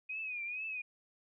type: tone with vibrato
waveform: sine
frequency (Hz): 2489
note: D#7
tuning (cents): 0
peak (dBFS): -37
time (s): 0.09-0.82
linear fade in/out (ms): 10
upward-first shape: triangle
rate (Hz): 2.2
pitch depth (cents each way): 110
effects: none